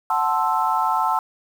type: chord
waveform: sine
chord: F# half-diminished seventh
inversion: none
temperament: equal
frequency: 740 / 880 / 1046.5 / 1318.5 Hz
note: F#5 / A5 / C6 / E6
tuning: 0 / 0 / 0 / 0 cents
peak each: -25 / -21 / -24 / -24 dBFS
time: 0.1-1.19 s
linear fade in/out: 2 ms
effects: 7-bit